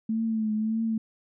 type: tone with vibrato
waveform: sine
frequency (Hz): 220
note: A3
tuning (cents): 0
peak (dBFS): -24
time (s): 0.09-0.98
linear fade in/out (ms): 5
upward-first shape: triangle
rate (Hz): 1.7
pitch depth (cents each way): 53
effects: none